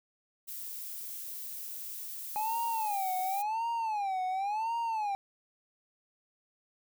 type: noise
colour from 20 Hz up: violet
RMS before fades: -41 dBFS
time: 0.47-3.43 s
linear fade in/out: 20 ms
type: tone with vibrato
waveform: triangle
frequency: 830.6 Hz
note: G#5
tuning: in tune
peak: -28 dBFS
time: 2.36-5.15 s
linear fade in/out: 0 ms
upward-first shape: sine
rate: 0.93 Hz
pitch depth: 200 cents each way
effects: none